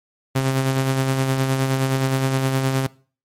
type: tone with tremolo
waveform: sawtooth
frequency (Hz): 133.2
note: C3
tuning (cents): +31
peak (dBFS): -12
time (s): 0.35-2.87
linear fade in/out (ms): 10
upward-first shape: sine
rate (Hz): 9.6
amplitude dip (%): 40
effects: noise-tail reverb RT60 0.4 s tail -21 dB re dry + MP3 64 kbps

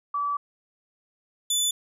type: tone pair in turn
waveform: sine / 20% pulse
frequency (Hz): 1152 / 3492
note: D6 / A7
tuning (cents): -34 / -14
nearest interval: octave + perfect fifth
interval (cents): 1920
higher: second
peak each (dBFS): -24 / -16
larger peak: second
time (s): 0.14-0.37 / 1.5-1.71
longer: first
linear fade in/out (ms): 5
effects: none

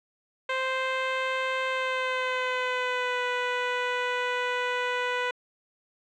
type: tone with pitch glide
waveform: 10% pulse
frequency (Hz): 522 to 494.7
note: C5 to B4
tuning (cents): -4 to +3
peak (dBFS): -17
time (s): 0.49-5.31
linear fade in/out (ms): 5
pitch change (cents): -93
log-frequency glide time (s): 1.68-3.24
effects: low-pass 3000 Hz 12 dB/octave

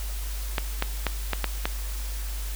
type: clicks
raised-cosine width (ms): 0.3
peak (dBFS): -8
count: 6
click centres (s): 0.582 / 0.824 / 1.067 / 1.333 / 1.443 / 1.655
effects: added 50 Hz sine -29 dBFS peak until 2.55 s + white hiss -40 dBFS RMS until 2.55 s

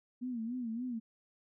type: tone with vibrato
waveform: sine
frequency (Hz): 237.9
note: A#3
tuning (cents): +35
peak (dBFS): -35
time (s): 0.21-1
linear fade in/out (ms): 20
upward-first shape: sine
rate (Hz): 3.5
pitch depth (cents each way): 120
effects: none

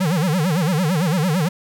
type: tone with vibrato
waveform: square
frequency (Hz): 168.1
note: E3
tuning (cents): +34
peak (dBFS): -17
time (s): 0-1.49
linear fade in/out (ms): 10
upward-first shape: sine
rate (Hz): 8.9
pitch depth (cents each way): 240
effects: none

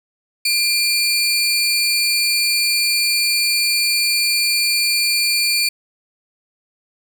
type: tone pair together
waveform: sawtooth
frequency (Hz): 2400 / 4485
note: D7 / C#8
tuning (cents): +37 / +19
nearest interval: major seventh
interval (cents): 1082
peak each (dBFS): -15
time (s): 0.45-5.69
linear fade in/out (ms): 5
effects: none

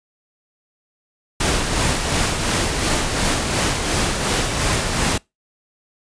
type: noise with tremolo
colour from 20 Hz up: pink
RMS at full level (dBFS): -18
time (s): 1.4-5.18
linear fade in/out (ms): 5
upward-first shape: sine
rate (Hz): 2.8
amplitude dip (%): 40
effects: noise-tail reverb RT60 0.2 s tail -25 dB re dry + resampled to 22050 Hz

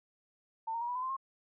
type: tone with pitch steps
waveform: sine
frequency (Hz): 898 / 924.8 / 952.5 / 981 / 1010.3 / 1040.5 / 1071.6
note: A5 / A#5 / A#5 / B5 / B5 / C6 / C6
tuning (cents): +35 / -14 / +37 / -12 / +39 / -10 / +41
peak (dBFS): -33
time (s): 0.67-1.167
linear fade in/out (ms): 10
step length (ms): 71
effects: none

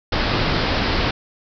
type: low-pass noise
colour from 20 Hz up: pink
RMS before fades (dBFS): -20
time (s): 0.12-1.11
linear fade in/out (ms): 5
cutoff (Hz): 5200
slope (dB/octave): 96
effects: none

